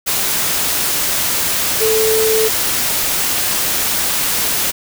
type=tone in noise; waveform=sine; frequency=440 Hz; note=A4; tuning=in tune; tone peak=-13 dBFS; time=1.8-2.49 s; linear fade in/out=20 ms; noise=white; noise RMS=-17 dBFS; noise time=0.06-4.72 s; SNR=+1 dB; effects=none